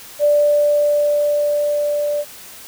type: tone with level ramp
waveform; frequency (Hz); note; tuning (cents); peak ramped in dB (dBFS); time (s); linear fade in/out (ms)
sine; 587.3; D5; 0; -10 to -17; 0.19-2.25; 50
effects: white hiss -38 dBFS RMS until 2.67 s